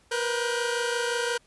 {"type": "tone cluster", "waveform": "sawtooth", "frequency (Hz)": [473.9, 499.6, 1451, 1560], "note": ["A#4", "B4", "F#6", "G6"], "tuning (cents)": [28, 20, -34, -9], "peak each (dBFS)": [-24, -30, -31, -29], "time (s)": [0.11, 1.38], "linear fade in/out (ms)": 10, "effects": ["pink hiss -62 dBFS RMS until 1.46 s", "resampled to 24000 Hz"]}